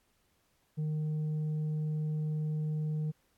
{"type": "tone with tanh clipping", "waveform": "sine", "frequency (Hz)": 153.7, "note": "D#3", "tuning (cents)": -21, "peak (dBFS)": -31, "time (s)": [0.77, 3.12], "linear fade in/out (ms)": 20, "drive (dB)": 3, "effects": ["pink hiss -73 dBFS RMS until 3.37 s", "AAC 64 kbps"]}